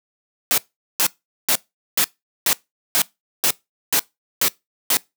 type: noise bursts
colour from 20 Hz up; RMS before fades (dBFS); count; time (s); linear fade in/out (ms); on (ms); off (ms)
white; -17; 10; 0.51-4.97; 0; 68; 420
effects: noise-tail reverb RT60 0.2 s tail -22 dB re dry + high-pass 150 Hz 12 dB/octave